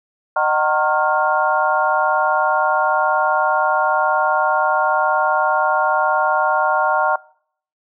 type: tone cluster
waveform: sine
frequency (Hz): 615 / 756 / 921 / 1083 / 1402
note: D#5 / F#5 / A#5 / C#6 / F6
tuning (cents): -20 / +37 / -21 / -41 / +6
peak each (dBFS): -21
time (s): 0.36-7.16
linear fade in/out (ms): 5
effects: noise-tail reverb RT60 0.6 s tail -23 dB re dry